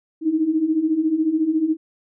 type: beating tone pair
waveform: sine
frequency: 305.3 / 319.3 Hz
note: D#4 / D#4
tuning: -33 / +45 cents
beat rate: 14 Hz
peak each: -23 / -18 dBFS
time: 0.21-1.77 s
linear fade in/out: 50 ms
effects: none